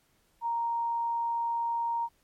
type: tone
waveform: sine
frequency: 932.3 Hz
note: A#5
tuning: in tune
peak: -27 dBFS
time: 0.41-2.09 s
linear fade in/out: 50 ms
effects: pink hiss -69 dBFS RMS until 2.23 s + MP3 64 kbps